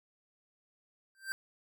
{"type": "tone with exponential growth", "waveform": "square", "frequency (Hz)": 1568, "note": "G6", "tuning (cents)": 0, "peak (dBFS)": -31, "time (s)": [1.15, 1.32], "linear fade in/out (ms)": 0, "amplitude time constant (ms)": 36, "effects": []}